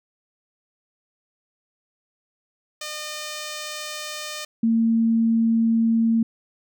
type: tone pair in turn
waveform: 5% pulse / sine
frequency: 607 / 227.4 Hz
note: D#5 / A#3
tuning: -43 / -43 cents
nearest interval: octave + perfect fourth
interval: 1700 cents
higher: first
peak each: -19 / -16 dBFS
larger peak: second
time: 2.81-4.45 / 4.63-6.23 s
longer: first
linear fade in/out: 5 ms
effects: none